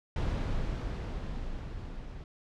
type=noise with level ramp; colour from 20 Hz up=brown; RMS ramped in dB=-29 to -43 dBFS; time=0.16-2.24 s; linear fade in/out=2 ms; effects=low-pass 5000 Hz 12 dB/octave